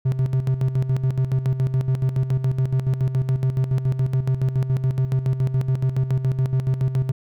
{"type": "tone with tremolo", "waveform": "triangle", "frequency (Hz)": 130.81, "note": "C3", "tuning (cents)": 0, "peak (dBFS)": -14, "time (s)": [0.05, 7.12], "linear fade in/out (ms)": 10, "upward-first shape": "square", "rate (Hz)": 7.1, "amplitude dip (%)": 65, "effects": []}